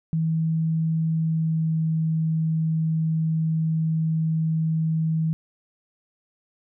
sine tone with pitch glide, 161.2 to 160.09 Hz, E3 to D#3, -38 to +50 cents, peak -20 dBFS, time 0.13-5.33 s, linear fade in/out 0 ms, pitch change -12 cents, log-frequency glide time 1.12-1.79 s, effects none

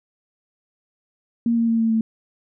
sine tone with pitch steps, 233.1 / 230.6 / 228 / 225.6 / 223.1 Hz, A#3 / A#3 / A#3 / A3 / A3, 0 / -19 / -38 / +44 / +24 cents, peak -16 dBFS, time 1.46-2.01 s, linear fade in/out 2 ms, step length 110 ms, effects none

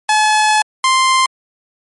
sawtooth tone pair in turn, 856 / 1047.2 Hz, A5 / C6, -48 / +1 cents, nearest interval minor third, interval 349 cents, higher second, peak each -6 dBFS, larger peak neither, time 0.09-0.62 / 0.84-1.26 s, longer first, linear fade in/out 2 ms, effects MP3 48 kbps

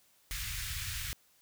pink band-stop noise, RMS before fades -38 dBFS, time 0.31-1.13 s, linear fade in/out 0 ms, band 110 to 1600 Hz, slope 24 dB/octave, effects white hiss -67 dBFS RMS until 1.41 s

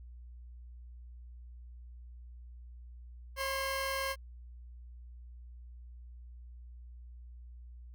15% pulse tone pair together, 541 / 1042.1 Hz, C#5 / C6, -42 / -7 cents, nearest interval major seventh, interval 1135 cents, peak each -28 / -32 dBFS, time 3.36-4.16 s, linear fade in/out 50 ms, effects added 60 Hz sine -47 dBFS peak until 7.94 s

